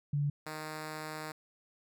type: tone pair in turn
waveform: sine / 5% pulse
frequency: 144.5 / 155.08 Hz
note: D3 / D#3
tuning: -28 / -5 cents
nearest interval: minor second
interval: 123 cents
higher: second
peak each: -28 dBFS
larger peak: neither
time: 0.13-0.3 / 0.46-1.32 s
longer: second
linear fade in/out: 5 ms
effects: none